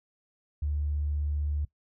triangle tone with tanh clipping, 73.7 Hz, D2, 7 cents sharp, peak -27 dBFS, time 0.62-1.65 s, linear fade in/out 5 ms, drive 4 dB, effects noise-tail reverb RT60 0.1 s tail -19 dB re dry

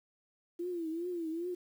sine tone with vibrato, 338.4 Hz, E4, 45 cents sharp, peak -34 dBFS, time 0.59-1.55 s, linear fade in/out 10 ms, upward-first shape triangle, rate 2.5 Hz, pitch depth 130 cents each way, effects 10-bit

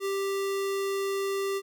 square tone, 392.9 Hz, G4, 4 cents sharp, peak -28 dBFS, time 0-1.62 s, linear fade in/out 50 ms, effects none

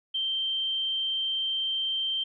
sine tone, 3136 Hz, G7, in tune, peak -26 dBFS, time 0.14-2.24 s, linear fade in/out 10 ms, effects none

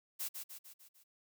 blue noise with echo, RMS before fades -39 dBFS, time 0.19-0.29 s, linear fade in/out 20 ms, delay 150 ms, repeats 5, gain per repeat -5 dB, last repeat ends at 1.04 s, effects none

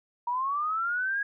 sine linear sweep, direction up, 943 to 1661 Hz, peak -26 dBFS, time 0.27-1.23 s, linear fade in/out 5 ms, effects none

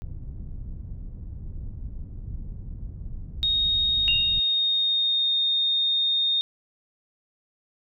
pink low-pass noise, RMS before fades -35 dBFS, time 0.02-4.4 s, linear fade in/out 0 ms, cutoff 110 Hz, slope 12 dB/octave
sine tone with pitch glide, 3729 to 3680 Hz, A#7 to A#7, 0 to -23 cents, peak -20 dBFS, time 3.43-6.41 s, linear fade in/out 0 ms, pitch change -23 cents, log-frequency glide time 3.95-5.35 s
sine tone with exponential decay, 2793 Hz, F7, 1 cent flat, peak -19 dBFS, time 4.08-4.59 s, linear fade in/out 0 ms, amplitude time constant 110 ms
effects none

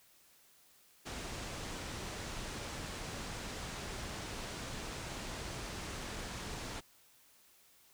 pink low-pass noise, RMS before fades -43 dBFS, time 1.05-6.81 s, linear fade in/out 20 ms, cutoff 8700 Hz, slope 24 dB/octave, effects white hiss -65 dBFS RMS until 7.93 s

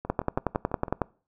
two click trains, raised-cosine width 1 ms, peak -10 / -21 dBFS, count 11 / 6, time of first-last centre 0.1-1.017 / 0.05-0.882 s, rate 10.9 / 6.01 Hz, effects noise-tail reverb RT60 0.4 s tail -23 dB re dry

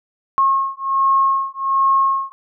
sine beating tone pair, 1083 / 1084.3 Hz, C#6 / C#6, -41 / -39 cents, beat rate 1.3 Hz, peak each -17 dBFS, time 0.38-2.32 s, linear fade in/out 0 ms, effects none

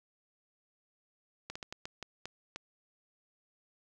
slowing click train, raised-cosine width 0.2 ms, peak -23 dBFS, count 8, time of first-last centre 1.5-2.56 s, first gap 55 ms, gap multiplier 1.33, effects none

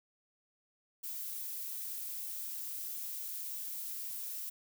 violet noise, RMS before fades -41 dBFS, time 1.03-4.5 s, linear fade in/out 10 ms, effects none

